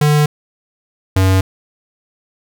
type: tone pair in turn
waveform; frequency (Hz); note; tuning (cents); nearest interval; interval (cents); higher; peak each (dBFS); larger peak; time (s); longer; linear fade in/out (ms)
square; 149.1 / 94.69; D3 / F#2; +27 / +41; minor sixth; 786; first; -10; neither; 0.01-0.26 / 1.16-1.41; neither; 5
effects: none